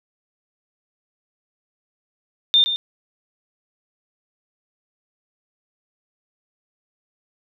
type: tone with echo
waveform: sine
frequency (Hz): 3611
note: A7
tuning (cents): +44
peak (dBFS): -11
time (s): 2.54-2.64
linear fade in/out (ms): 0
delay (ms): 120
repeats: 1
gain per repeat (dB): -9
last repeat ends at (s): 2.76
effects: none